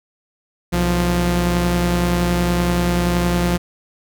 sawtooth tone pair together, 61.9 / 175.08 Hz, B1 / F3, +5 / +5 cents, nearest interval octave + tritone, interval 1800 cents, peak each -17 / -13 dBFS, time 0.72-3.58 s, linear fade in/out 20 ms, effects none

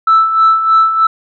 sine tone with tremolo, 1318.5 Hz, E6, in tune, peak -3 dBFS, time 0.07-1.07 s, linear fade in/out 5 ms, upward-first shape sine, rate 3.2 Hz, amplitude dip 65%, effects tanh soft clip ceiling -2 dBFS

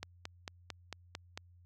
click train, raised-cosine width 0.2 ms, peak -23 dBFS, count 7, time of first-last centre 0.03-1.375 s, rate 4.46 Hz, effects added 88 Hz sine -58 dBFS peak until 1.65 s

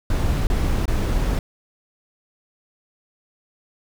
brown noise with dropouts, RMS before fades -20 dBFS, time 0.1-1.39 s, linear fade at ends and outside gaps 2 ms, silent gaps 0.47-0.5 / 0.856-0.879 s, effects none

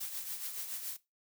blue noise with tremolo, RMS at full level -38 dBFS, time 0-0.97 s, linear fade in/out 10 ms, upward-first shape triangle, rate 7.1 Hz, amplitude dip 60%, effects noise-tail reverb RT60 0.2 s tail -17 dB re dry

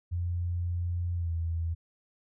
sine tone with pitch glide, 87.31 to 83.03 Hz, F2 to E2, 0 to +13 cents, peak -28 dBFS, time 0.11-1.75 s, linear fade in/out 20 ms, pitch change -87 cents, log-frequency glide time 1.15-1.32 s, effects none

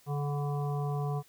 harmonic tone with a mistuned harmonic, 143.8 Hz, D3, 36 cents flat, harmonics 1 / 3 / 5 / 7 / 8, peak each -30 / -39 / -40 / -44 / -47 dBFS, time 0.06-1.23 s, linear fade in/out 50 ms, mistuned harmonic 5, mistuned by +32 cents, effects white hiss -62 dBFS RMS until 1.28 s

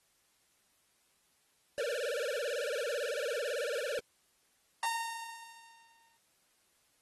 square tone with vibrato, 523.3 Hz, C5, in tune, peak -34 dBFS, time 1.78-3.99 s, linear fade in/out 0 ms, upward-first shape sine, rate 18 Hz, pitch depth 240 cents each way
sawtooth tone with exponential decay, 919 Hz, A#5, 25 cents flat, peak -27 dBFS, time 4.83-6.17 s, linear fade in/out 2 ms, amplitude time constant 290 ms
effects white hiss -72 dBFS RMS until 7.01 s + AAC 32 kbps

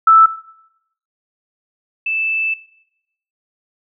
sine tone pair in turn, 1318.5 / 2637 Hz, E6 / E7, 0 / 0 cents, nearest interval octave, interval 1200 cents, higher second, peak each -5 / -17 dBFS, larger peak first, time 0.07-0.26 / 2.06-2.54 s, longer second, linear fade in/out 5 ms, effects noise-tail reverb RT60 0.8 s tail -18 dB re dry

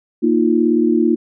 sine chord, Bb suspended fourth, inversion none, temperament equal, 233.1 / 311.1 / 349.2 Hz, Bb3 / Eb4 / F4, 0 / 0 / 0 cents, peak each -16 dBFS, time 0.22-1.16 s, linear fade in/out 20 ms, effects none

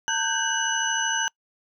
sine tone cluster, 903 / 1526 / 1599 / 2928 / 6060 Hz, A5 / G6 / G6 / F#7 / F#8, +45 / -47 / +34 / -19 / +40 cents, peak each -29 dBFS, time 0.08-1.28 s, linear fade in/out 0 ms, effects noise-tail reverb RT60 0.1 s tail -26 dB re dry

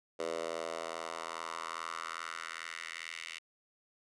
10% pulse tone with high-pass filter sweep, 82.41 Hz, E2, in tune, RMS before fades -41 dBFS, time 0.19-3.39 s, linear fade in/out 10 ms, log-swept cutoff 500 to 2400 Hz, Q 2.6, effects resampled to 22050 Hz

